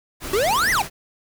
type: noise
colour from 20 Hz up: pink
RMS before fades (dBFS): -31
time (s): 0.2-0.9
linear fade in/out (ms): 50
type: exponential two-way sweep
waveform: square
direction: up then down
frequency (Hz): 363.9 to 2085 to 726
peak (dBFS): -18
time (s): 0.33-0.82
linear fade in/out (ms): 5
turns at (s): 0.71
effects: none